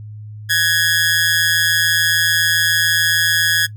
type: tone with amplitude modulation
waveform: sawtooth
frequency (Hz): 1674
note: G#6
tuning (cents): +13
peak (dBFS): -6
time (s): 0.49-3.67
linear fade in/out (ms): 20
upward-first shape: sine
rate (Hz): 167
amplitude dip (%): 75
effects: noise-tail reverb RT60 0.1 s tail -18 dB re dry + added 106 Hz sine -30 dBFS peak until 3.76 s